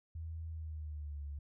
sine tone with pitch glide, 81.1 to 71.84 Hz, E2 to D2, -28 to -38 cents, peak -40 dBFS, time 0.15-1.39 s, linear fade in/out 5 ms, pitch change -210 cents, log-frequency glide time 0.49-1.22 s, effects none

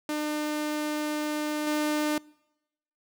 sawtooth tone with level steps, 301.3 Hz, D4, 44 cents sharp, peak -24 / -21 dBFS, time 0.09-2.18 s, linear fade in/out 2 ms, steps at 1.67 s, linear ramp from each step 2 ms, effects noise-tail reverb RT60 0.9 s tail -25 dB re dry

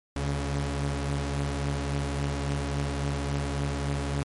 sawtooth tone pair together, 71.8 / 140 Hz, D2 / C#3, -39 / +18 cents, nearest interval octave, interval 1157 cents, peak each -26 dBFS, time 0.16-4.23 s, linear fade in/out 0 ms, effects MP3 48 kbps

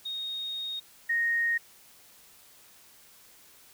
sine tone pair in turn, 3724 / 1862 Hz, A#7 / A#6, -2 / -2 cents, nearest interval octave, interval 1200 cents, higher first, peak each -32 / -24 dBFS, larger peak second, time 0.05-0.8 / 1.09-1.58 s, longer first, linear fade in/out 10 ms, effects white hiss -56 dBFS RMS until 3.73 s

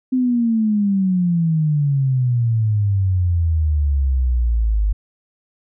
sine exponential sweep, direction down, 260 to 50 Hz, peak -14 dBFS, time 0.12-4.93 s, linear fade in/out 10 ms, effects none

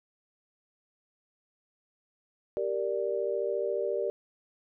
sine chord, G minor, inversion none, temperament equal, 392 / 466.2 / 587.3 Hz, G4 / Bb4 / D5, 0 / 0 / 0 cents, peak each -32 dBFS, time 2.57-4.1 s, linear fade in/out 0 ms, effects none

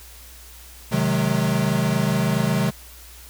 square chord, Ab dominant seventh, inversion first, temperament equal with one note detuned, 130.81 / 155.56 / 185 / 212.4 Hz, C3 / Eb3 / Gb3 / Ab3, 0 / 0 / 0 / +39 cents, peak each -25 dBFS, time 0.91-2.71 s, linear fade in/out 20 ms, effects added 60 Hz sine -44 dBFS peak until 3.29 s + white hiss -45 dBFS RMS until 3.29 s

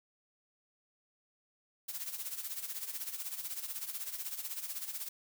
blue noise with tremolo, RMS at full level -38 dBFS, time 1.88-5.09 s, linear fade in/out 10 ms, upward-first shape sine, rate 16 Hz, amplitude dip 70%, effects none

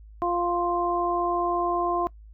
harmonic tone, 349.2 Hz, F4, in tune, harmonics 1 / 2 / 3, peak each -27 / -27 / -27 dBFS, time 0.22-2.07 s, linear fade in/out 0 ms, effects noise-tail reverb RT60 0.1 s tail -21 dB re dry + added 53 Hz sine -44 dBFS peak until 2.33 s

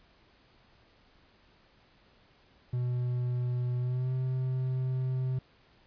triangle tone with pitch glide, 123.47 to 129.23 Hz, B2 to C3, 0 to -21 cents, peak -26 dBFS, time 2.73-5.39 s, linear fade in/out 5 ms, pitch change +79 cents, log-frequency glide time 3.79-4.14 s, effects pink hiss -63 dBFS RMS until 5.86 s + resampled to 11025 Hz

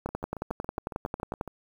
two click trains, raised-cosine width 1 ms, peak -24 / -16 dBFS, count 11 / 16, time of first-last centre 0.09-1.477 / 0.06-1.411 s, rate 7.21 / 11.1 Hz, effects 8-bit

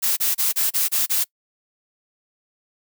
blue noise bursts, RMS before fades -20 dBFS, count 7, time 0.02-1.244 s, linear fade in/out 20 ms, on 150 ms, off 29 ms, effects noise-tail reverb RT60 0.1 s tail -25 dB re dry

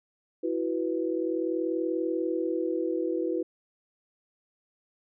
sine chord, E suspended second, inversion none, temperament equal, 329.6 / 370 / 493.9 Hz, E4 / F#4 / B4, 0 / 0 / 0 cents, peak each -29 / -31 / -32 dBFS, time 0.43-3.43 s, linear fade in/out 10 ms, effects none

